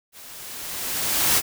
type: noise with level ramp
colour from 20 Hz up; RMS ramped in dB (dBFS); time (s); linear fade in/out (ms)
white; -44 to -17; 0.12-1.42; 50
effects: none